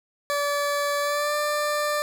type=tone with pitch glide; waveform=20% pulse; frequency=576 to 593.2 Hz; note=D5 to D5; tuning=-34 to +17 cents; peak=-18 dBFS; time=0.3-2.02 s; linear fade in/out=0 ms; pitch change=+51 cents; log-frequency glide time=1-1.35 s; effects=none